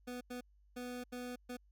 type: tone bursts at uneven times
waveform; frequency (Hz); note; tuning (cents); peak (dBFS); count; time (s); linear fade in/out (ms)
25% pulse; 247.1; B3; +1; -38; 5; 0.07-0.21 / 0.3-0.41 / 0.76-1.04 / 1.12-1.36 / 1.49-1.57; 10
effects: added 50 Hz sine -64 dBFS peak until 1.71 s